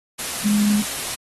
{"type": "tone in noise", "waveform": "sine", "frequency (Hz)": 207.7, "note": "G#3", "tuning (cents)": 0, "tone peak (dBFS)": -15, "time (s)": [0.44, 0.83], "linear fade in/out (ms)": 20, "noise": "white", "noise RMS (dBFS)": -27, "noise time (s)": [0.18, 1.16], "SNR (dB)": 9, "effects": ["AAC 32 kbps"]}